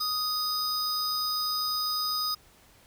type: tone pair together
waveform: square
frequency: 1246 / 4984 Hz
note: D#6 / D#8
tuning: +2 / +2 cents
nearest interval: 2 octaves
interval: 2400 cents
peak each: -33 / -29 dBFS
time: 0-2.35 s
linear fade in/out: 10 ms
effects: pink hiss -58 dBFS RMS until 2.86 s